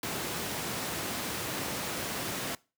pink high-pass noise, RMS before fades -35 dBFS, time 0.03-2.55 s, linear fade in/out 2 ms, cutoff 140 Hz, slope 12 dB/octave, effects noise-tail reverb RT60 0.3 s tail -22 dB re dry

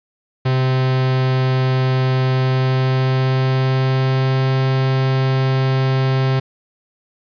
45% pulse tone with pitch glide, 130 to 132.2 Hz, C3 to C3, -11 to +18 cents, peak -14 dBFS, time 0.45-6.4 s, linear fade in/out 10 ms, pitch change +29 cents, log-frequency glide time 2.32-4.56 s, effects resampled to 11025 Hz + 8-bit

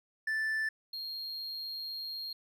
triangle tone pair in turn, 1760 / 4236 Hz, A6 / C8, 0 / +21 cents, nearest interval octave + minor third, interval 1521 cents, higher second, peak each -28 / -36 dBFS, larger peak first, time 0.27-0.69 / 0.93-2.33 s, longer second, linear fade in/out 5 ms, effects none

